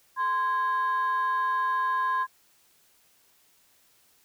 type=tone pair together; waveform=sine; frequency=1038 / 1647.7 Hz; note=C6 / G#6; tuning=-14 / -14 cents; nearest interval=minor sixth; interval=800 cents; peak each=-23 / -30 dBFS; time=0.16-2.27 s; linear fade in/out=50 ms; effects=tanh soft clip ceiling -19 dBFS + white hiss -63 dBFS RMS until 4.24 s